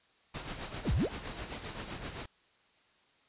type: noise with tremolo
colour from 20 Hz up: pink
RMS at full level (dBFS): -39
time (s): 0.34-2.26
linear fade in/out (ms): 5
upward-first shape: sine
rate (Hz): 7.7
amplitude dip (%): 55
type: exponential two-way sweep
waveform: sine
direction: down then up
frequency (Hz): 853 to 49.66 to 853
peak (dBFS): -26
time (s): 0.84-1.09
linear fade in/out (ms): 50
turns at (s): 0.93
effects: white hiss -67 dBFS RMS until 3.28 s + resampled to 8000 Hz